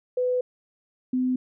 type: tone pair in turn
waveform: sine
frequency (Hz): 500 / 254.4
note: B4 / C4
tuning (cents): +21 / -48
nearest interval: octave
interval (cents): 1169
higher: first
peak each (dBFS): -21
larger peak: neither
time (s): 0.17-0.41 / 1.13-1.36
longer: first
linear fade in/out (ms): 5
effects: none